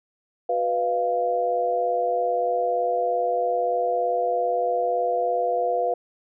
harmonic tone with a mistuned harmonic, 123.2 Hz, B2, 4 cents flat, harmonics 3 / 4 / 5 / 6, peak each -33 / -24 / -35 / -23 dBFS, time 0.49-5.94 s, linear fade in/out 5 ms, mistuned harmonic 6, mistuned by -110 cents, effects none

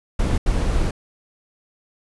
brown noise bursts at uneven times, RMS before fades -19 dBFS, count 2, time 0.19-0.38 / 0.46-0.91 s, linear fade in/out 5 ms, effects resampled to 24000 Hz

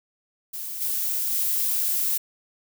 violet noise with level steps, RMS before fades -33 / -26 / -24 dBFS, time 0.53-2.18 s, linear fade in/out 10 ms, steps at 0.8 / 1.31 s, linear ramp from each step 20 ms, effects none

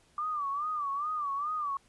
sine tone with vibrato, 1174.7 Hz, D6, in tune, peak -30 dBFS, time 0.18-1.77 s, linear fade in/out 2 ms, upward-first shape sine, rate 2.4 Hz, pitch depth 110 cents each way, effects pink hiss -65 dBFS RMS until 1.88 s + resampled to 24000 Hz

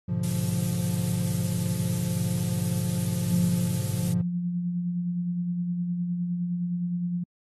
triangle chord, G# diminished seventh, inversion none, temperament equal with one note detuned, 103.83 / 123.47 / 145.48 / 174.61 Hz, G#2 / B2 / D3 / F3, 0 / 0 / -16 / 0 cents, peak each -29 / -29 / -31 / -26 dBFS, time 0.08-4.22 s, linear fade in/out 10 ms
blue noise, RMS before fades -36 dBFS, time 0.23-4.13 s, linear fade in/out 5 ms
sine tone with tremolo, 175.5 Hz, F3, 9 cents sharp, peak -24 dBFS, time 3.31-7.24 s, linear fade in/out 10 ms, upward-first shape sine, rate 9.7 Hz, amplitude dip 35%
effects AAC 32 kbps

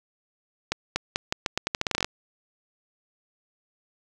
accelerating click train, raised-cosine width 0.2 ms, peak -7 dBFS, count 16, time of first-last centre 0.72-2.045 s, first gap 240 ms, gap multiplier 0.83, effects none

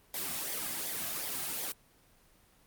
white noise with flanger, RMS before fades -36 dBFS, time 0.14-1.72 s, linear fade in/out 2 ms, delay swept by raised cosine 0.71 to 2.21 ms, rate 2.7 Hz, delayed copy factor -0.7, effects pink hiss -64 dBFS RMS until 2.66 s + Opus 24 kbps

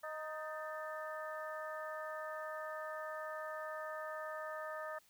harmonic tone with a mistuned harmonic, 311.1 Hz, D#4, in tune, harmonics 2 / 3 / 4 / 5 / 6, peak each -44 / -52 / -46 / -54 / -49 dBFS, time 0.03-4.99 s, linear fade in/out 10 ms, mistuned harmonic 6, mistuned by -79 cents, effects white hiss -69 dBFS RMS until 5.09 s

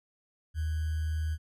sine tone with sample-and-hold, 78.4 Hz, D#2, 14 cents sharp, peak -28 dBFS, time 0.54-1.38 s, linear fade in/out 50 ms, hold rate 1575 Hz, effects resampled to 32000 Hz

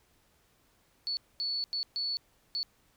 sine tone bursts at uneven times, 4435 Hz, C#8, in tune, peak -30 dBFS, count 5, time 1.07-1.17 / 1.4-1.64 / 1.73-1.83 / 1.96-2.17 / 2.55-2.63 s, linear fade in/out 0 ms, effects pink hiss -68 dBFS RMS until 2.96 s

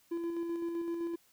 triangle tone with tremolo, 338.2 Hz, E4, 44 cents sharp, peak -30 dBFS, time 0.11-1.16 s, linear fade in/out 10 ms, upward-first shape square, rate 7.8 Hz, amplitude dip 30%, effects white hiss -67 dBFS RMS until 1.32 s

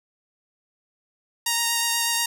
5% pulse tone with vibrato, 932.3 Hz, A#5, in tune, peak -9 dBFS, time 1.46-2.26 s, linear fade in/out 5 ms, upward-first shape triangle, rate 8.3 Hz, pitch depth 15 cents each way, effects none

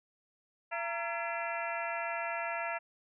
harmonic tone with a mistuned harmonic, 338.4 Hz, E4, 45 cents sharp, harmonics 2 / 3 / 4 / 5 / 6 / 7 / 8, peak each -38 / -40 / -41 / -42 / -43 / -43 / -44 dBFS, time 0.71-2.79 s, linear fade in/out 20 ms, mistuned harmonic 3, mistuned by -150 cents, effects none

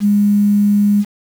sine tone with quantisation, 205 Hz, G#3, 22 cents flat, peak -9 dBFS, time 0-1.05 s, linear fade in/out 50 ms, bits 6, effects none

